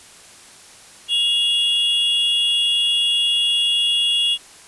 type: tone pair together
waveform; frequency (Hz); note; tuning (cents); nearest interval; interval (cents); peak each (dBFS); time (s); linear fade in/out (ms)
triangle; 2836 / 3353; F7 / G#7; +26 / +16; minor third; 290; -17; 1.08-4.38; 50
effects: white hiss -44 dBFS RMS until 4.67 s + resampled to 24000 Hz